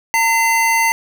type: tone pair together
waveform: square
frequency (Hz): 909 / 2050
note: A#5 / C7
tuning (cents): -44 / -36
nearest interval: octave + major second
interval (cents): 1408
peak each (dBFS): -16 / -16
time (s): 0.14-0.92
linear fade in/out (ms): 0
effects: none